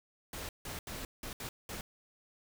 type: noise bursts at uneven times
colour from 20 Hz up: pink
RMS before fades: -42 dBFS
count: 6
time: 0.33-0.49 / 0.65-0.79 / 0.87-1.05 / 1.23-1.33 / 1.4-1.49 / 1.69-1.81 s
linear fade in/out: 2 ms
effects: none